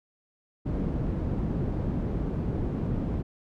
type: low-pass noise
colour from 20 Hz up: white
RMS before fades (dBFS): -29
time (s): 0.65-3.23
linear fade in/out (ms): 20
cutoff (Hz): 210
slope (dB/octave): 12
effects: none